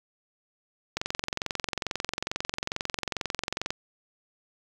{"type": "click train", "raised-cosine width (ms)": 0.2, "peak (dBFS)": -11, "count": 62, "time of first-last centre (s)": [0.97, 3.705], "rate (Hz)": 22.3, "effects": ["7-bit"]}